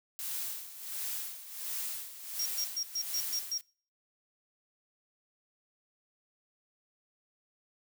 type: noise with tremolo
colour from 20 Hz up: blue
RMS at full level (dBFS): -36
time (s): 0.19-3.61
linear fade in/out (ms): 0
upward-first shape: sine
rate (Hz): 1.4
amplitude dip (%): 75
type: tone bursts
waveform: sine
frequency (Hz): 5600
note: F8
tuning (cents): +4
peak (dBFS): -31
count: 7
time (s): 2.39-3.579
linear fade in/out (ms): 5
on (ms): 67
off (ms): 120
effects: noise-tail reverb RT60 0.4 s tail -22 dB re dry